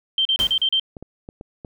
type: tone bursts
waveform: sine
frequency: 3136 Hz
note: G7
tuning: in tune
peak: -16 dBFS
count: 6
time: 0.18-0.797 s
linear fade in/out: 2 ms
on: 72 ms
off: 37 ms
type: noise with exponential decay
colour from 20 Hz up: pink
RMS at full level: -27 dBFS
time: 0.39-0.69 s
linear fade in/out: 0 ms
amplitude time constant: 65 ms
type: clicks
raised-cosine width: 2 ms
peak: -22 dBFS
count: 5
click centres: 0.968 / 1.026 / 1.289 / 1.411 / 1.648 s
effects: none